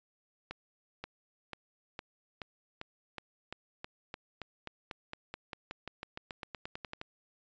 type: accelerating click train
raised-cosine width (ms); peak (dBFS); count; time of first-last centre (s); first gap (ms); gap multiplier
0.3; -24; 28; 0.51-7.014; 530; 0.93
effects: resampled to 16000 Hz